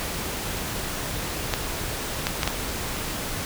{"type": "clicks", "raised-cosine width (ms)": 0.2, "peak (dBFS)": -5, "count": 4, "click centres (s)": [1.538, 2.269, 2.432, 2.476], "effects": ["pink hiss -30 dBFS RMS until 3.45 s"]}